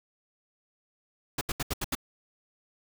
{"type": "noise bursts", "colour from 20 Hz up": "pink", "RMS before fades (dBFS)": -30, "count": 6, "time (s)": [1.38, 1.952], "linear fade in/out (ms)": 5, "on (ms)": 32, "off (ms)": 76, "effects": []}